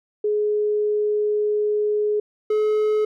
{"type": "tone pair in turn", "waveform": ["sine", "triangle"], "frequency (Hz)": [420, 427.1], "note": ["G#4", "G#4"], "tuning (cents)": [19, 48], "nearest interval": "unison", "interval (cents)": 29, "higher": "second", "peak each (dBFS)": [-18, -15], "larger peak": "second", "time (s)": [[0.24, 2.2], [2.5, 3.05]], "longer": "first", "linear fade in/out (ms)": 5, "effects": []}